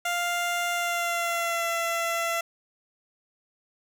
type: tone with pitch glide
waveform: 15% pulse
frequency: 698.5 to 673.9 Hz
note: F5 to E5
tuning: 0 to +38 cents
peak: -19 dBFS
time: 0.05-2.41 s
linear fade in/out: 5 ms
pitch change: -62 cents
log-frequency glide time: 0.72-1.7 s
effects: none